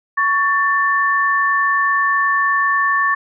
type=tone pair together; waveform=sine; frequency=1118 / 1774.7 Hz; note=C#6 / A6; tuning=+14 / +14 cents; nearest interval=minor sixth; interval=800 cents; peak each=-16 dBFS; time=0.17-3.15 s; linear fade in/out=10 ms; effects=none